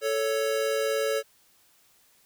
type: tone pair together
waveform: square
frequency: 440 / 556.6 Hz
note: A4 / C#5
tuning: 0 / +7 cents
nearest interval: major third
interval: 407 cents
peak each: -28 dBFS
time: 0.01-1.23 s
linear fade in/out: 50 ms
effects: white hiss -62 dBFS RMS until 2.25 s